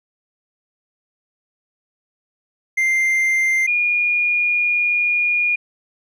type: tone pair in turn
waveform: triangle / sine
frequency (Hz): 2093 / 2433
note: C7 / D#7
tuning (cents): 0 / -39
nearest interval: minor third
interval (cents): 261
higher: second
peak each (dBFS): -13 / -15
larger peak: first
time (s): 2.77-3.67 / 3.67-5.56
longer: second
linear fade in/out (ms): 10
effects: none